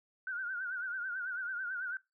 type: tone with vibrato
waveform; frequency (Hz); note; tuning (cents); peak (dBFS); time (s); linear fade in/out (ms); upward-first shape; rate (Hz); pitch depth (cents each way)
sine; 1480; F#6; 0; -35; 0.27-1.97; 2; sine; 9.1; 92
effects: noise-tail reverb RT60 0.2 s tail -18 dB re dry